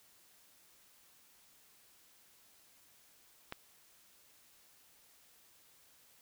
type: click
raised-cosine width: 0.3 ms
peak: -24 dBFS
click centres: 3.524 s
effects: white hiss -65 dBFS RMS until 6.21 s